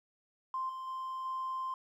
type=tone with level steps; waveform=triangle; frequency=1045 Hz; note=C6; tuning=2 cents flat; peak=-29 / -37 / -34 / -31 dBFS; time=0.54-1.74 s; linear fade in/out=2 ms; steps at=0.69 / 0.87 / 1.25 s; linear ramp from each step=5 ms; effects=tanh soft clip ceiling -31 dBFS